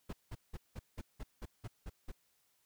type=noise bursts; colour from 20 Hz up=brown; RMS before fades=-42 dBFS; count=10; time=0.09-2.12 s; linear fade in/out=10 ms; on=41 ms; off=180 ms; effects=white hiss -75 dBFS RMS until 2.65 s